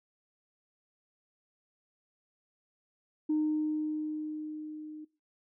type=tone with level ramp; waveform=sine; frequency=306.7 Hz; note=D#4; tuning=25 cents flat; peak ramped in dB=-24 to -42 dBFS; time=3.29-5.05 s; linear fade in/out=10 ms; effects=noise-tail reverb RT60 0.3 s tail -20 dB re dry + tanh soft clip ceiling -22 dBFS